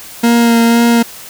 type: tone with vibrato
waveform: 40% pulse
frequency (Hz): 233.2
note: A#3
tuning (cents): +1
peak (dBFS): -6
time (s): 0.23-1.03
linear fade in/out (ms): 10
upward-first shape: sine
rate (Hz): 2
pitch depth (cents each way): 15
effects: white hiss -32 dBFS RMS until 1.29 s